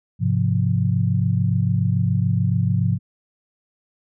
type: chord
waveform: sine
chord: F minor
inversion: first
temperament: equal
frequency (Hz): 103.83 / 130.81 / 174.61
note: Ab2 / C3 / F3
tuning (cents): 0 / 0 / 0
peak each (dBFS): -20 / -21 / -22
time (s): 0.19-2.99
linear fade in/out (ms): 50
effects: none